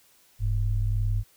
sine tone pair together, 41.07 / 103.2 Hz, E1 / G#2, -6 / -10 cents, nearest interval octave + major third, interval 1596 cents, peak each -25 dBFS, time 0.39-1.24 s, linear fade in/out 50 ms, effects white hiss -60 dBFS RMS until 1.36 s

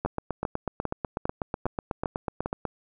two click trains, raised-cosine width 1 ms, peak -14 / -13 dBFS, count 22 / 7, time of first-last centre 0.06-2.653 / 0.05-2.46 s, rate 8.1 / 2.49 Hz, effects none

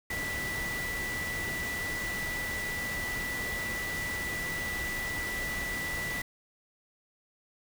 sine tone in noise, 1969 Hz, B6, 6 cents flat, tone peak -33 dBFS, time 0.1-6.22 s, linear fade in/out 5 ms, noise pink, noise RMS -38 dBFS, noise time 0.1-6.22 s, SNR +2 dB, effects none

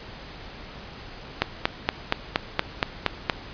click train, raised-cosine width 0.3 ms, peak -3 dBFS, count 9, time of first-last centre 1.42-3.298 s, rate 4.26 Hz, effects pink hiss -41 dBFS RMS until 3.53 s + resampled to 11025 Hz

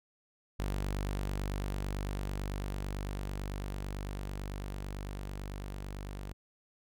sawtooth tone with level ramp, 49 Hz, G1, in tune, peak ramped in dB -28 to -36 dBFS, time 0.59-6.33 s, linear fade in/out 10 ms, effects none

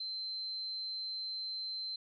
sine tone, 4100 Hz, C8, 36 cents flat, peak -37 dBFS, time 0-1.96 s, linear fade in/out 5 ms, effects none

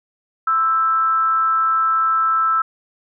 sine tone with frequency modulation, 1318.5 Hz, E6, in tune, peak -14 dBFS, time 0.47-2.62 s, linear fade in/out 5 ms, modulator 275 Hz, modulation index 0.29, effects none

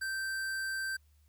sine tone with hard clipping, 1561 Hz, G6, 8 cents flat, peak -35 dBFS, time 0.01-0.97 s, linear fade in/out 10 ms, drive 16 dB, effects added 74 Hz sine -62 dBFS peak until 1.28 s + white hiss -75 dBFS RMS until 1.28 s

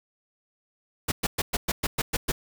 pink noise bursts, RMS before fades -25 dBFS, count 9, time 1.08-2.32 s, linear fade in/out 10 ms, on 40 ms, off 110 ms, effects none

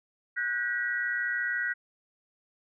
sine tone cluster, 1468 / 1588 / 1922 Hz, F#6 / G6 / B6, -14 / +22 / -48 cents, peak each -31 / -34 / -31 dBFS, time 0.36-1.74 s, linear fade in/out 20 ms, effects none

